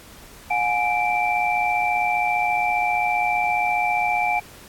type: tone cluster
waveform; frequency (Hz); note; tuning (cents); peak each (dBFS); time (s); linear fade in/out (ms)
sine; 721 / 836 / 2343; F#5 / G#5 / D7; -45 / +11 / -5; -23; 0.5-4.4; 10
effects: pink hiss -45 dBFS RMS until 4.68 s + AAC 64 kbps